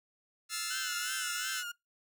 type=chord; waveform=10% pulse; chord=F major seventh; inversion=third; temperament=just; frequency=1309.6 / 1396.9 / 1746.1 / 2095 Hz; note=E6 / F6 / A6 / C7; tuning=-12 / 0 / -14 / +2 cents; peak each=-33 dBFS; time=0.49-1.64 s; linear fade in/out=50 ms
type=tone with vibrato; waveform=30% pulse; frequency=1484 Hz; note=F#6; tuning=5 cents sharp; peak=-35 dBFS; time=0.7-1.72 s; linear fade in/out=10 ms; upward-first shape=triangle; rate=2.8 Hz; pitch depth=100 cents each way
effects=noise-tail reverb RT60 0.2 s tail -25 dB re dry